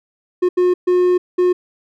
triangle tone bursts at uneven times, 360.1 Hz, F#4, 47 cents flat, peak -9 dBFS, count 4, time 0.42-0.49 / 0.57-0.74 / 0.87-1.18 / 1.38-1.53 s, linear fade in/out 10 ms, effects none

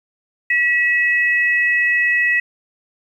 sine tone pair together, 1938 / 2573 Hz, B6 / E7, -33 / -43 cents, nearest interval perfect fourth, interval 490 cents, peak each -14 / -21 dBFS, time 0.5-2.4 s, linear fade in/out 5 ms, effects 8-bit

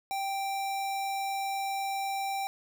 square tone, 784 Hz, G5, in tune, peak -31 dBFS, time 0.11-2.47 s, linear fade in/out 0 ms, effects none

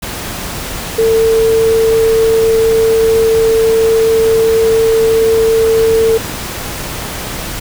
sine tone in noise, 449.3 Hz, A4, 36 cents sharp, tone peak -7 dBFS, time 0.98-6.18 s, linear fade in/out 10 ms, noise pink, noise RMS -22 dBFS, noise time 0.02-7.6 s, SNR +12 dB, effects none

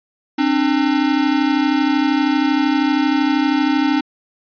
square tone pair together, 267.7 / 300.5 Hz, C4 / D4, +40 / +40 cents, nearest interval major second, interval 200 cents, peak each -18 / -17 dBFS, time 0.38-4.01 s, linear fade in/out 10 ms, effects resampled to 11025 Hz

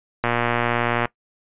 click train, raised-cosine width 0.5 ms, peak -5 dBFS, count 98, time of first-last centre 0.24-1.055 s, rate 119 Hz, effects noise-tail reverb RT60 0.1 s tail -20 dB re dry + resampled to 8000 Hz

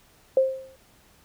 sine tone with exponential decay, 528 Hz, C5, 16 cents sharp, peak -13 dBFS, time 0.37-0.76 s, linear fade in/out 2 ms, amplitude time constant 84 ms, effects pink hiss -58 dBFS RMS until 1.24 s

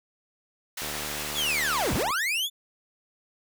pink high-pass noise, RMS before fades -34 dBFS, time 0.77-2.03 s, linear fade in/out 5 ms, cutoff 1300 Hz, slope 12 dB/octave
click train, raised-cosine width 1 ms, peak -24 dBFS, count 97, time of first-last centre 0.82-2.105 s, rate 74.7 Hz
40% pulse linear two-way sweep, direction down then up, 3581 to 31.5 to 3581 Hz, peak -24 dBFS, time 1.34-2.5 s, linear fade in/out 50 ms, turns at 1.94 s
effects none

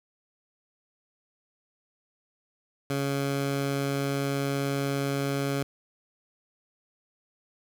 15% pulse tone, 139.2 Hz, C#3, 8 cents sharp, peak -20 dBFS, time 2.9-5.63 s, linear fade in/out 2 ms, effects none

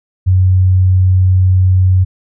sine tone, 92.8 Hz, F#2, 6 cents sharp, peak -6 dBFS, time 0.26-2.05 s, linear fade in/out 20 ms, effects none

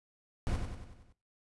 brown noise with echo, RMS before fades -31 dBFS, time 0.47-0.56 s, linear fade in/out 0 ms, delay 94 ms, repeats 6, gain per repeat -5 dB, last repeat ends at 1.124 s, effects noise-tail reverb RT60 0.3 s tail -19 dB re dry + resampled to 24000 Hz

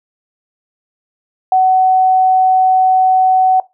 sine tone, 750 Hz, F#5, 23 cents sharp, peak -7 dBFS, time 1.52-3.6 s, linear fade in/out 2 ms, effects noise-tail reverb RT60 0.2 s tail -19 dB re dry

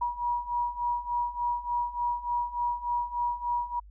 sine beating tone pair, 960 / 963.4 Hz, B5 / B5, -49 / -43 cents, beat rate 3.4 Hz, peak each -32 / -29 dBFS, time 0.01-3.8 s, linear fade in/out 10 ms, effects added 50 Hz sine -47 dBFS peak until 3.9 s

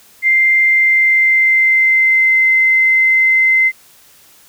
sine tone with pitch glide, 2093 to 2068 Hz, C7 to C7, 0 to -21 cents, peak -8 dBFS, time 0.22-3.72 s, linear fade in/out 50 ms, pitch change -21 cents, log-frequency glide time 0.62-2.49 s, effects white hiss -46 dBFS RMS until 4.48 s

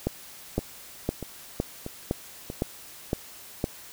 two click trains, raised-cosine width 2 ms, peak -20 / -11 dBFS, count 4 / 8, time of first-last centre 0.59-2.501 / 0.07-3.641 s, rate 1.57 / 1.96 Hz, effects white hiss -46 dBFS RMS until 3.92 s

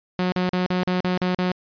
sawtooth tone bursts, 181.9 Hz, F#3, 29 cents flat, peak -16 dBFS, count 8, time 0.19-1.517 s, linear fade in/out 0 ms, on 130 ms, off 41 ms, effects resampled to 11025 Hz

